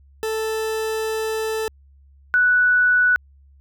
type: tone pair in turn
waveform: 40% pulse / sine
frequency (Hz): 440 / 1480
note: A4 / F#6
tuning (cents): 0 / 0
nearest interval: octave + major sixth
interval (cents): 2100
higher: second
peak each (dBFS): -21 / -13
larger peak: second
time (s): 0.23-1.68 / 2.34-3.16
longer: first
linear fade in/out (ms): 0
effects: added 69 Hz sine -48 dBFS peak until 3.6 s